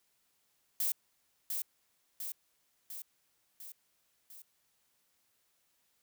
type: noise with echo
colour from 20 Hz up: violet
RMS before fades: -32 dBFS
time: 0.8-0.92 s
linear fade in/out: 2 ms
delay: 700 ms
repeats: 5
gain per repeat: -4 dB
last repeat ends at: 4.42 s
effects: white hiss -75 dBFS RMS until 6.02 s